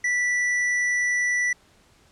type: tone with hard clipping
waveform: sine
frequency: 1965 Hz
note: B6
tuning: 9 cents flat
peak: -22 dBFS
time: 0.04-1.53 s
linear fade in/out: 5 ms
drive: 7 dB
effects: pink hiss -58 dBFS RMS until 2.11 s + low-pass 9000 Hz 12 dB/octave